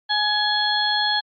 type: harmonic tone with a mistuned harmonic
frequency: 840 Hz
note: G#5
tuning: 19 cents sharp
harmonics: 1 / 2 / 4 / 5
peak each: -24 / -24 / -24 / -24 dBFS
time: 0.09-1.21 s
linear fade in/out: 20 ms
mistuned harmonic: 5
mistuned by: +23 cents
effects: Opus 48 kbps